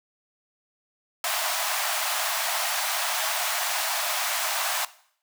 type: high-pass noise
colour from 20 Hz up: pink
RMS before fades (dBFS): -27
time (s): 1.24-4.85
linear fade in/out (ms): 2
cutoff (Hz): 620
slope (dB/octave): 96
effects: noise-tail reverb RT60 0.6 s tail -18 dB re dry